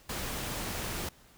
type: noise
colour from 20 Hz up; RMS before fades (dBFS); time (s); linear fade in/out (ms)
pink; -36; 0.09-1.09; 5
effects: pink hiss -59 dBFS RMS until 1.37 s